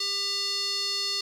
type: tone with band-pass filter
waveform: square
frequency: 398.2 Hz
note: G4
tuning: 27 cents sharp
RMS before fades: -29 dBFS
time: 0-1.21 s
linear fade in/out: 5 ms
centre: 4600 Hz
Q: 5.9
effects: 10-bit